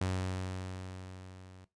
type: tone with level ramp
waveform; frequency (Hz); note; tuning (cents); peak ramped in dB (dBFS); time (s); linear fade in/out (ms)
sawtooth; 92.9; F#2; +7; -26 to -48; 0.01-1.65; 5
effects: noise-tail reverb RT60 0.2 s tail -17 dB re dry + resampled to 22050 Hz